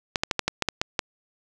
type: clicks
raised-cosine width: 0.2 ms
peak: -5 dBFS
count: 9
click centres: 0.158 / 0.235 / 0.312 / 0.393 / 0.48 / 0.623 / 0.687 / 0.815 / 0.992 s
effects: none

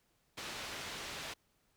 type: low-pass noise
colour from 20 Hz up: white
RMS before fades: -44 dBFS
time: 0.37-1.34 s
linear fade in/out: 10 ms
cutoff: 4200 Hz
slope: 12 dB/octave
effects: pink hiss -75 dBFS RMS until 1.76 s

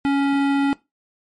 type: tone with hard clipping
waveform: sine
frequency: 278.9 Hz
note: C#4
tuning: 11 cents sharp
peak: -18 dBFS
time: 0.05-0.73 s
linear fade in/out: 0 ms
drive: 17 dB
effects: noise-tail reverb RT60 0.2 s tail -19 dB re dry + MP3 48 kbps

